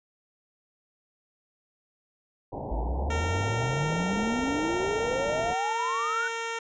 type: low-pass noise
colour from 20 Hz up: white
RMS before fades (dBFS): -35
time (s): 2.52-5.54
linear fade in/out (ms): 10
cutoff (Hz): 920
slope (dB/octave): 96
type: exponential sweep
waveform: sine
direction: up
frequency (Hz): 51.1 to 1500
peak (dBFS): -27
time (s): 2.71-6.28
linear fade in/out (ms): 5
type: tone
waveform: 10% pulse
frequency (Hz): 458.5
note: A#4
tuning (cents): -29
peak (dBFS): -22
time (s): 3.1-6.59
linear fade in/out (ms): 5
effects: resampled to 16000 Hz